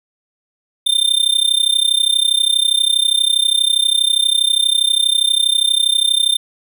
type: tone with amplitude modulation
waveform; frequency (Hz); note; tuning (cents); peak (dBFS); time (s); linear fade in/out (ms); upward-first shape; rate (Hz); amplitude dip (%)
square; 3600; A7; +39; -9; 0.86-6.37; 10; sine; 32.4; 90
effects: none